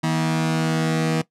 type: tone pair together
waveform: sawtooth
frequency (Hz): 160.09 / 240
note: D#3 / B3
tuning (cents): +50 / -49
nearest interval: perfect fifth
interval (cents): 701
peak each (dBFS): -16 / -21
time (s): 0.03-1.22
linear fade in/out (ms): 10
effects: noise-tail reverb RT60 0.1 s tail -18 dB re dry + low-pass 9000 Hz 12 dB/octave